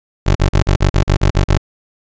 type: tone bursts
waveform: 20% pulse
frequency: 48.31 Hz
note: G1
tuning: 25 cents flat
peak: -4 dBFS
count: 10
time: 0.26-1.577 s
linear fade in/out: 10 ms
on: 93 ms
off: 43 ms
effects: resampled to 16000 Hz